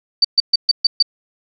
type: tone bursts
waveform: sine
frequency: 4607 Hz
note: D8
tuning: 34 cents flat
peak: -8 dBFS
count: 6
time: 0.22-1.026 s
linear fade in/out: 5 ms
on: 26 ms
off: 130 ms
effects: none